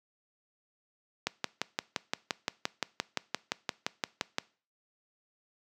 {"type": "click train", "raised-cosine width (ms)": 0.2, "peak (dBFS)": -11, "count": 19, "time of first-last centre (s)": [1.27, 4.384], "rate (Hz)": 5.78, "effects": ["noise-tail reverb RT60 0.4 s tail -22 dB re dry", "high-pass 150 Hz 12 dB/octave"]}